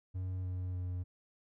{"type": "tone with pitch steps", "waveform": "triangle", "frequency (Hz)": [92.5, 91.33, 90.18], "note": ["F#2", "F#2", "F#2"], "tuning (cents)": [0, -22, -44], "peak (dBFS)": -33, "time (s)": [0.14, 1.04], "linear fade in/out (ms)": 20, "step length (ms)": 300, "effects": []}